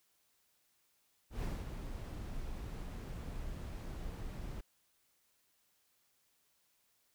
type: noise with ADSR envelope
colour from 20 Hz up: brown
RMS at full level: -36 dBFS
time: 1.3-4.61 s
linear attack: 130 ms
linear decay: 210 ms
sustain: -7 dB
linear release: 7 ms
effects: white hiss -75 dBFS RMS until 7.14 s